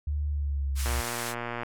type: tone with pitch glide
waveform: sine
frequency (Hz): 73.42 to 67.33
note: D2 to C#2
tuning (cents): 0 to -50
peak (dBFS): -26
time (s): 0.07-1.01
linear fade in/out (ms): 5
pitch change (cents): -150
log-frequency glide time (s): 0.29-0.83
type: band-pass noise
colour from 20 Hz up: white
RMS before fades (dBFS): -37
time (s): 0.75-1.35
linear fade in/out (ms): 50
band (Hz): 980 to 12000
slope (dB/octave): 24
type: click train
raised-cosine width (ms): 0.5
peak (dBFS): -18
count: 93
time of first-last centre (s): 0.86-1.633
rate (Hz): 119
effects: none